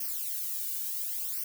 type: noise with flanger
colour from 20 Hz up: violet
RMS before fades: -34 dBFS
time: 0-1.44 s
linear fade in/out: 5 ms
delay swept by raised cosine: 0.26 to 1.56 ms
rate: 0.69 Hz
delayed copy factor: -1
effects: none